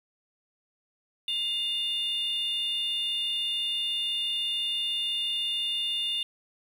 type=tone pair together; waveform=sine; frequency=2831 / 3567 Hz; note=F7 / A7; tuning=+23 / +23 cents; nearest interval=major third; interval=400 cents; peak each=-28 dBFS; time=1.28-6.23 s; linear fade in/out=2 ms; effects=tanh soft clip ceiling -23 dBFS + 9-bit